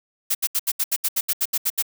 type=noise bursts; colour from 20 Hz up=blue; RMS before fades=-21 dBFS; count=13; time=0.3-1.825 s; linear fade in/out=10 ms; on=49 ms; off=74 ms; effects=none